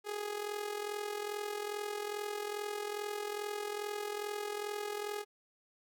sawtooth tone with amplitude modulation, 415.3 Hz, G#4, in tune, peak -30 dBFS, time 0.04-5.25 s, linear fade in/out 50 ms, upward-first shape sine, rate 42.4 Hz, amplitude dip 65%, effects none

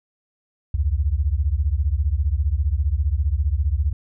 sine beating tone pair, 66.4 / 81.4 Hz, C2 / E2, +26 / -21 cents, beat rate 15 Hz, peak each -20 / -21 dBFS, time 0.74-3.93 s, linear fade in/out 5 ms, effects none

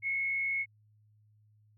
sine tone with frequency modulation, 2186 Hz, C#7, 25 cents flat, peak -29 dBFS, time 0.02-0.66 s, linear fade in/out 50 ms, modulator 60.8 Hz, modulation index 0.54, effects added 106 Hz sine -62 dBFS peak until 1.77 s

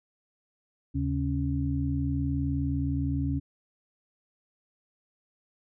sine tone cluster, 76.2 / 135.8 / 277.1 Hz, D#2 / C#3 / C#4, -36 / -35 / -1 cents, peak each -30 dBFS, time 0.94-3.4 s, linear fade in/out 20 ms, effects none

